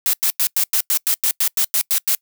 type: noise bursts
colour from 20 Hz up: blue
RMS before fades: -17 dBFS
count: 13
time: 0.06-2.149 s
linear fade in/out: 0 ms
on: 73 ms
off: 95 ms
effects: noise-tail reverb RT60 0.1 s tail -25 dB re dry